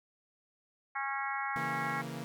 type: harmonic tone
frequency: 274 Hz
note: C#4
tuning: 20 cents flat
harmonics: 3 / 4 / 5 / 6 / 7 / 8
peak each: -38 / -39 / -40 / -41 / -41 / -42 dBFS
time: 0.95-2.02 s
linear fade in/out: 10 ms
type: chord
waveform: sawtooth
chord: A# diminished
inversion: first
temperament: equal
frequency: 138.59 / 164.81 / 233.1 Hz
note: C#3 / E3 / A#3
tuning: 0 / 0 / 0 cents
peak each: -39 dBFS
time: 1.56-2.24 s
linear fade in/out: 0 ms
effects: none

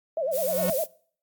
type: tone with vibrato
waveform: sine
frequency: 587.3 Hz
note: D5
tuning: in tune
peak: -24 dBFS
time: 0.17-0.84 s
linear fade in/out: 2 ms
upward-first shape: sine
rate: 9.8 Hz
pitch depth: 230 cents each way
type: tone with exponential growth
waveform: 45% pulse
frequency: 182.4 Hz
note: F#3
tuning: 24 cents flat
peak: -24 dBFS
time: 0.19-0.7 s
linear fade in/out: 2 ms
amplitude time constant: 110 ms
type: noise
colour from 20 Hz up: violet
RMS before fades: -31 dBFS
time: 0.31-0.87 s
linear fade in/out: 50 ms
effects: noise-tail reverb RT60 0.5 s tail -22 dB re dry + Opus 48 kbps

